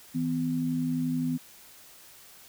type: tone pair together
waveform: sine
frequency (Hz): 160.87 / 252.5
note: E3 / B3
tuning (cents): -42 / +39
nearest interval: minor sixth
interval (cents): 781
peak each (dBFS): -31 / -27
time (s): 0.14-1.38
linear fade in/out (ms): 20
effects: white hiss -52 dBFS RMS until 2.48 s